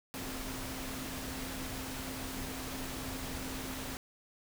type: tone in noise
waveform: sine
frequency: 261.6 Hz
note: C4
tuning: in tune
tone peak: -44 dBFS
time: 0.14-3.97 s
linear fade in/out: 0 ms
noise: pink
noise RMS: -41 dBFS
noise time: 0.14-3.97 s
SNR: -6 dB
effects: none